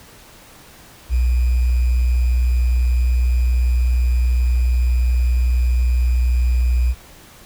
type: tone with sample-and-hold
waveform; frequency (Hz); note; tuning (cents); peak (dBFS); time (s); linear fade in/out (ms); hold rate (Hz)
sine; 61.3; B1; -12; -13; 1.09-6.95; 50; 2450
effects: pink hiss -44 dBFS RMS until 7.45 s